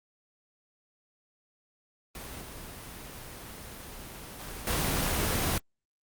pink noise with level steps, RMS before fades -41 / -43 / -40 / -28 dBFS, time 2.15-5.58 s, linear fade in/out 2 ms, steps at 2.41 / 4.39 / 4.67 s, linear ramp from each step 2 ms, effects Opus 24 kbps

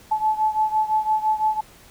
sine beating tone pair, 863 / 868.9 Hz, A5 / A5, -34 / -22 cents, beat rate 5.9 Hz, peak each -20 / -23 dBFS, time 0.11-1.61 s, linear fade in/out 10 ms, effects pink hiss -49 dBFS RMS until 1.9 s

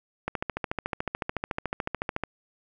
click train, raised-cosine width 0.5 ms, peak -13 dBFS, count 28, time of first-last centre 0.28-2.237 s, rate 13.8 Hz, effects none

